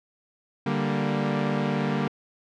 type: chord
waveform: sawtooth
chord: G minor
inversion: second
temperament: equal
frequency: 146.83 / 196 / 233.1 Hz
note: D3 / G3 / Bb3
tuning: 0 / 0 / 0 cents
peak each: -24 dBFS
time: 0.66-2.08 s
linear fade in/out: 5 ms
effects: low-pass 3000 Hz 12 dB/octave